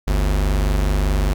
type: tone pair together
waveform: square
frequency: 49.16 / 74.1 Hz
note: G1 / D2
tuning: +6 / +16 cents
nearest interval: perfect fifth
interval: 710 cents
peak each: -17 / -25 dBFS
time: 0.07-1.34 s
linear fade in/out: 10 ms
effects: none